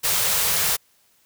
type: band-stop noise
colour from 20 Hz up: white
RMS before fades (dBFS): -21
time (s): 0.03-0.77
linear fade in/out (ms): 20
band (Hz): 190 to 380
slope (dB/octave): 96
effects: white hiss -61 dBFS RMS until 1.25 s